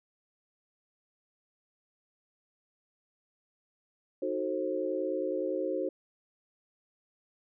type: chord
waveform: sine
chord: D# diminished seventh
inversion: none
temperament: equal with one note detuned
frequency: 311.1 / 370 / 440 / 531.8 Hz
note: D#4 / F#4 / A4 / C5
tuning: 0 / 0 / 0 / +28 cents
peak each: -36 / -34 / -38 / -33 dBFS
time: 4.22-5.89 s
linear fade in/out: 5 ms
effects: none